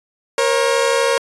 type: tone pair together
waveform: sawtooth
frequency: 471 / 543.3 Hz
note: A#4 / C#5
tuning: +18 / -35 cents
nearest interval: major second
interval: 247 cents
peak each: -13 dBFS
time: 0.38-1.18 s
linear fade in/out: 2 ms
effects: resampled to 24000 Hz